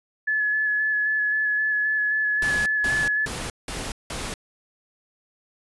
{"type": "tone with vibrato", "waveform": "sine", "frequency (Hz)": 1713, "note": "A6", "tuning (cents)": -47, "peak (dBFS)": -20, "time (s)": [0.27, 3.26], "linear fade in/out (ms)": 10, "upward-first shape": "square", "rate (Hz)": 3.8, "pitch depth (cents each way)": 13}
{"type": "noise bursts", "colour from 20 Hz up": "pink", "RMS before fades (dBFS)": -31, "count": 5, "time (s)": [2.42, 4.34], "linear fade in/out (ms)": 2, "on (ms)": 240, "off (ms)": 180}
{"effects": ["resampled to 24000 Hz"]}